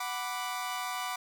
sawtooth chord, B minor, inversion second, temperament equal, 740 / 987.8 / 1174.7 Hz, F#5 / B5 / D6, 0 / 0 / 0 cents, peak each -34 dBFS, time 0-1.16 s, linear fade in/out 5 ms, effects none

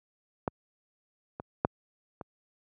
clicks, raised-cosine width 1 ms, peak -14 / -23 / -9 / -25 dBFS, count 4, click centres 0.478 / 1.399 / 1.649 / 2.212 s, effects high-pass 80 Hz 12 dB/octave

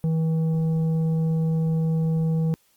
triangle tone with tanh clipping, 161.1 Hz, E3, 39 cents flat, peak -21 dBFS, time 0.04-2.54 s, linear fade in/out 0 ms, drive 11 dB, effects white hiss -63 dBFS RMS until 2.76 s + Opus 32 kbps

